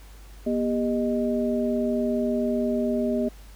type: tone cluster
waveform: sine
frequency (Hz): 241.1 / 400.3 / 618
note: B3 / G4 / D#5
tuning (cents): -41 / +36 / -12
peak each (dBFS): -24 / -28 / -28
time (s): 0.46-3.29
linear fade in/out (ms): 10
effects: added 50 Hz sine -43 dBFS peak until 3.55 s + pink hiss -53 dBFS RMS until 3.55 s